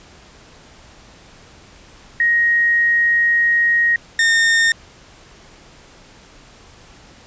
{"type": "tone pair in turn", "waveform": ["sine", "40% pulse"], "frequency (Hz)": [1878, 1827.7], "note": ["A#6", "A#6"], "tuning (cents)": [12, -35], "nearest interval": "unison", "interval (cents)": 47, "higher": "first", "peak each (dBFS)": [-12, -11], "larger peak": "second", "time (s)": [[2.2, 3.96], [4.19, 4.72]], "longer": "first", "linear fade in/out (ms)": 2, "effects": ["pink hiss -45 dBFS RMS until 7.26 s", "resampled to 16000 Hz"]}